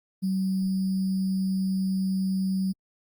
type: tone with sample-and-hold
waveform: sine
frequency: 190 Hz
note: F#3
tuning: 46 cents sharp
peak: -23 dBFS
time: 0.22-2.73 s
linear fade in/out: 20 ms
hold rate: 4900 Hz
effects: Opus 32 kbps